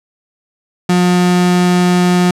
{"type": "tone", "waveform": "35% pulse", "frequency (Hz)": 178.8, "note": "F3", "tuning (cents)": 41, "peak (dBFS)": -7, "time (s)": [0.89, 2.31], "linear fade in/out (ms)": 5, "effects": ["low-pass 10000 Hz 12 dB/octave"]}